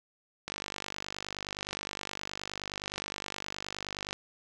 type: click train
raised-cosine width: 0.2 ms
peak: -18 dBFS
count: 182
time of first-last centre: 0.48-4.129 s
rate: 49.6 Hz
effects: none